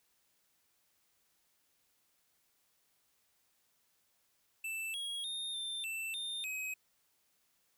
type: tone with pitch steps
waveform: square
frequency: 2652 / 3302 / 3670 / 3579 / 2665 / 3627 / 2535 Hz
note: E7 / G#7 / A#7 / A7 / E7 / A#7 / D#7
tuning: +10 / -11 / -28 / +29 / +18 / -48 / +32 cents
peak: -38 dBFS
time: 4.64-6.74 s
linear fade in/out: 5 ms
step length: 300 ms
effects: white hiss -75 dBFS RMS until 7.77 s